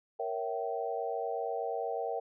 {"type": "chord", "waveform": "sine", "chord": "A# diminished seventh", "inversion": "none", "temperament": "equal with one note detuned", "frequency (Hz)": [466.2, 554.4, 659.3, 770.5], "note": ["A#4", "C#5", "E5", "G5"], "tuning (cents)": [0, 0, 0, -30], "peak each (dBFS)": [-36, -40, -38, -37], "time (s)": [0.19, 2.2], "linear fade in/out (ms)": 10, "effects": []}